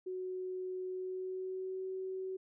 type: tone with pitch glide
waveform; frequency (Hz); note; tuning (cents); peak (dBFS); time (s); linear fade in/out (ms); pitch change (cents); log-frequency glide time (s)
sine; 370 to 377.1; F#4 to F#4; 0 to +33; -37; 0.06-2.37; 10; +33; 0.87-1.85
effects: none